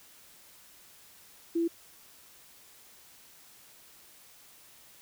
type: tone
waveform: sine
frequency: 335.3 Hz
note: E4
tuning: 30 cents sharp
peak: -25 dBFS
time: 1.55-1.68 s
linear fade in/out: 10 ms
effects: white hiss -56 dBFS RMS until 5.01 s